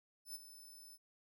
10% pulse tone with ADSR envelope, 5274 Hz, E8, in tune, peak -37 dBFS, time 0.25-0.98 s, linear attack 99 ms, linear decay 24 ms, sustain -12 dB, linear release 36 ms, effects none

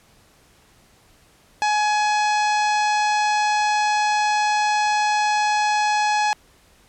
harmonic tone with a mistuned harmonic, 842 Hz, G#5, 24 cents sharp, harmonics 1 / 2 / 3 / 4 / 5 / 6 / 7 / 8 / 9, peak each -18 / -26 / -28 / -36 / -33 / -35 / -36 / -40 / -40 dBFS, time 1.62-6.33 s, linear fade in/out 0 ms, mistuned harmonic 9, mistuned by +63 cents, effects pink hiss -55 dBFS RMS until 6.88 s + low-pass 12000 Hz 12 dB/octave

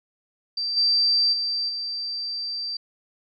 sine tone with level steps, 4682 Hz, D8, 6 cents flat, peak -24 / -17 / -23 / -27 dBFS, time 0.57-2.77 s, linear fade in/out 5 ms, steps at 0.76 / 1.32 / 1.68 s, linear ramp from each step 20 ms, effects none

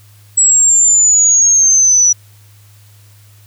sine exponential sweep, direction down, 7800 to 5870 Hz, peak -6 dBFS, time 0.37-2.13 s, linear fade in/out 10 ms, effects added 103 Hz sine -41 dBFS peak until 3.46 s + white hiss -49 dBFS RMS until 3.46 s

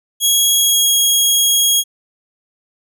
15% pulse tone with pitch glide, 3313 to 3292 Hz, G#7 to G#7, -5 to -16 cents, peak -4 dBFS, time 0.2-1.84 s, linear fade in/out 50 ms, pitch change -11 cents, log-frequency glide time 0.57-0.93 s, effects none

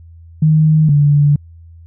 sine tone pair in turn, 155.56 / 145.35 Hz, D#3 / D3, 0 / -18 cents, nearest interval minor second, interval 118 cents, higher first, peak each -7 dBFS, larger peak neither, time 0.42-0.89 / 0.89-1.36 s, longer neither, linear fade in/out 5 ms, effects added 83 Hz sine -36 dBFS peak until 1.86 s

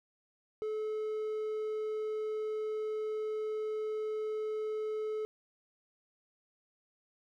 triangle tone, 431.3 Hz, A4, 35 cents flat, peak -31 dBFS, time 0.62-5.25 s, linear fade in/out 0 ms, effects none

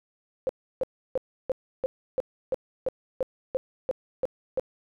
sine tone bursts, 521 Hz, C5, 7 cents flat, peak -22 dBFS, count 13, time 0.47-4.596 s, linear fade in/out 0 ms, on 22 ms, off 320 ms, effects none

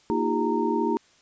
sine tone cluster, 232.7 / 311.4 / 349.1 / 403.5 / 924 Hz, A#3 / D#4 / F4 / G#4 / A#5, -3 / +2 / -1 / -50 / -16 cents, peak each -28 dBFS, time 0.1-0.97 s, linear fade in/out 0 ms, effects white hiss -59 dBFS RMS until 1.21 s + resampled to 16000 Hz

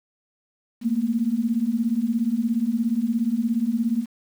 sine beating tone pair, 220 / 237 Hz, A3 / A#3, 0 / +29 cents, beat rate 17 Hz, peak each -24 / -22 dBFS, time 0.81-4.06 s, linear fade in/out 50 ms, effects 8-bit

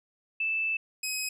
sine / 15% pulse tone pair in turn, 2637 / 2535 Hz, E7 / D#7, 0 / +32 cents, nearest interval minor second, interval 68 cents, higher first, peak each -26 / -23 dBFS, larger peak second, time 0.4-0.77 / 1.03-1.29 s, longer first, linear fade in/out 5 ms, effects none

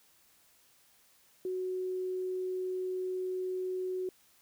sine tone, 370 Hz, F#4, in tune, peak -32 dBFS, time 1.45-4.09 s, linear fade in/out 2 ms, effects white hiss -65 dBFS RMS until 4.41 s

